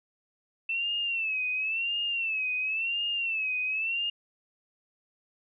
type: tone with vibrato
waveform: sine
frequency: 2661 Hz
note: E7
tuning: 16 cents sharp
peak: -27 dBFS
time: 0.69-4.1 s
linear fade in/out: 5 ms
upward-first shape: sine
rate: 0.95 Hz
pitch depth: 110 cents each way
effects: none